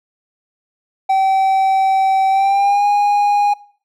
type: tone with pitch glide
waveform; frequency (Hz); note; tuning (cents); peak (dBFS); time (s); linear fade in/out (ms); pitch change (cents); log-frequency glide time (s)
triangle; 770 to 820.5; G5 to G#5; -31 to -21; -9; 1.09-3.54; 10; +110; 2.29-2.86
effects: noise-tail reverb RT60 0.5 s tail -22 dB re dry